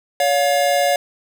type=tone pair together; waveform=square; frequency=566.3 / 709 Hz; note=C#5 / F5; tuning=+37 / +26 cents; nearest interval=major third; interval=389 cents; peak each=-18 dBFS; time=0.2-0.96 s; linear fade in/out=2 ms; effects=none